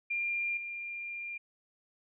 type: tone with level steps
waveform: sine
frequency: 2395 Hz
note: D7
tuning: 33 cents sharp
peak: -30 / -37 dBFS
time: 0.1-1.38 s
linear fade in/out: 10 ms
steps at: 0.57 s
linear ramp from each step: 2 ms
effects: none